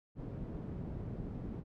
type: low-pass noise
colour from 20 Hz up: white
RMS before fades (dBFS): -42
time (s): 0.15-1.64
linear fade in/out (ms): 50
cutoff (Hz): 210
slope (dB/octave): 12
effects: none